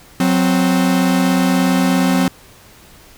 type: tone pair together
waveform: 45% pulse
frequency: 183.44 / 260.4 Hz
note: F#3 / C4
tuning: -15 / -8 cents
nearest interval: tritone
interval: 607 cents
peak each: -15 dBFS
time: 0.2-2.28 s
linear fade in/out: 2 ms
effects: pink hiss -44 dBFS RMS until 3.17 s